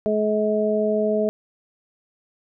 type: harmonic tone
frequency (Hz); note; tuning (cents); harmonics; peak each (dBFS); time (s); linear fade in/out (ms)
213.1; G#3; +45; 1 / 2 / 3; -24 / -22 / -22; 0.06-1.29; 0
effects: none